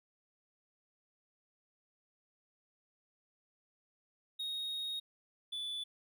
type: tone pair in turn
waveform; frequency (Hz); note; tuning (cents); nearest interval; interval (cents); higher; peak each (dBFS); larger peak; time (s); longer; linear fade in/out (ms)
triangle; 3744 / 3471; A#7 / A7; +7 / -24; minor second; 131; first; -35 / -36; first; 4.39-5 / 5.52-5.84; first; 10
effects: none